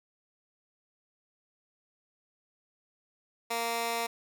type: tone with high-pass filter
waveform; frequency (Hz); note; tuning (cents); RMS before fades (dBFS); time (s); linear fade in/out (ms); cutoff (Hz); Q
15% pulse; 232.2; A#3; -7; -32; 3.5-4.07; 10; 620; 0.61
effects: none